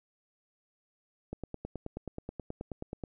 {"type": "click train", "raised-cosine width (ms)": 2, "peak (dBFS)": -24, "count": 17, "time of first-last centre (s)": [1.33, 3.038], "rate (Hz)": 9.37, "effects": []}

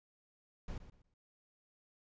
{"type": "noise with echo", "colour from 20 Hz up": "brown", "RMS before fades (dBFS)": -42, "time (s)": [0.68, 0.78], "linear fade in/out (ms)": 2, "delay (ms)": 120, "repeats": 3, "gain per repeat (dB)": -12, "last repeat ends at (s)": 1.14, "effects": ["resampled to 16000 Hz"]}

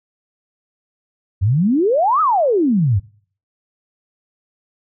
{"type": "exponential two-way sweep", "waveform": "sine", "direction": "up then down", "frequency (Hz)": [88.6, 1318.5, 88.6], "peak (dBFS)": -12, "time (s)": [1.41, 3], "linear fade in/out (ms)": 20, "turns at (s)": 2.21, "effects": ["noise-tail reverb RT60 0.5 s tail -23 dB re dry"]}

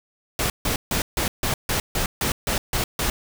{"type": "noise bursts", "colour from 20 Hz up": "pink", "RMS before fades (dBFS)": -23, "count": 11, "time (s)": [0.39, 3.1], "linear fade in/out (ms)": 2, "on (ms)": 110, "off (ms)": 150, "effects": []}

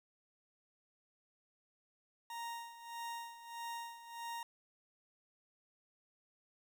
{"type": "tone with tremolo", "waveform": "40% pulse", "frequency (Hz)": 932.3, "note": "A#5", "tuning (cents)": 0, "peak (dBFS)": -40, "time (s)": [2.3, 4.43], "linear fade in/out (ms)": 2, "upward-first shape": "sine", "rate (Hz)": 1.6, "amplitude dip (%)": 75, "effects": ["12-bit"]}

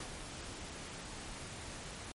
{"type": "noise with ADSR envelope", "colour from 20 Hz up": "pink", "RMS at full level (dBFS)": -42, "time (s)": [0, 2.12], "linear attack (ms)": 4, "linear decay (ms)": 54, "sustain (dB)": -4, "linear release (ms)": 5, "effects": ["MP3 48 kbps"]}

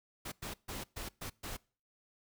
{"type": "noise bursts at uneven times", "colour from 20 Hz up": "pink", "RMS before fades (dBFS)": -42, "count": 6, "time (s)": [[0.25, 0.32], [0.42, 0.54], [0.68, 0.84], [0.96, 1.09], [1.21, 1.3], [1.43, 1.57]], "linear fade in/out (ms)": 10, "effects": ["noise-tail reverb RT60 0.4 s tail -24 dB re dry"]}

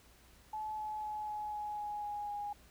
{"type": "tone with pitch steps", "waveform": "sine", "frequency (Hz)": [860, 854.6, 849.1, 843.8, 838.4, 833.1, 827.8, 822.6], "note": ["A5", "G#5", "G#5", "G#5", "G#5", "G#5", "G#5", "G#5"], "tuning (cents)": [-40, 49, 38, 27, 16, 5, -6, -17], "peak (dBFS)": -37, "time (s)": [0.53, 2.53], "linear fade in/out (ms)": 5, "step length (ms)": 250, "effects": ["added 60 Hz sine -64 dBFS peak until 2.7 s", "pink hiss -63 dBFS RMS until 2.7 s"]}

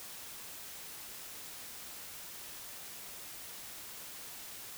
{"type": "silence", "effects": ["white hiss -47 dBFS RMS until 4.77 s"]}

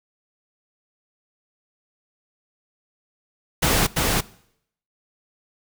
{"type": "noise with echo", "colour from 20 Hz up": "pink", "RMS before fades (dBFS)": -19, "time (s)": [3.62, 3.87], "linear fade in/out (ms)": 10, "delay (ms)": 340, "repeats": 1, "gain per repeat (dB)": -2, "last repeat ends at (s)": 4.21, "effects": ["noise-tail reverb RT60 0.7 s tail -21 dB re dry"]}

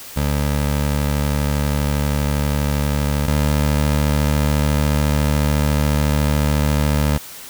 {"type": "tone pair in turn", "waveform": "20% pulse", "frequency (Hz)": [72.5, 74.02], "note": ["D2", "D2"], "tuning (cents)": [-22, 14], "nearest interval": "unison", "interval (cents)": 36, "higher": "second", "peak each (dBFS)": [-12, -10], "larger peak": "second", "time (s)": [[0.16, 3.27], [3.27, 7.18]], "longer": "second", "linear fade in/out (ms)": 10, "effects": ["white hiss -36 dBFS RMS until 7.49 s"]}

